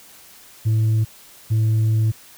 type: tone pair in turn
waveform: sine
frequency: 110 / 110 Hz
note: A2 / A2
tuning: 0 / 0 cents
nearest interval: unison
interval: 0 cents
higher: neither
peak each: -12 dBFS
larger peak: neither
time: 0.65-1.05 / 1.5-2.12 s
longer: second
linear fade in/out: 20 ms
effects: tanh soft clip ceiling -14 dBFS + white hiss -46 dBFS RMS until 2.37 s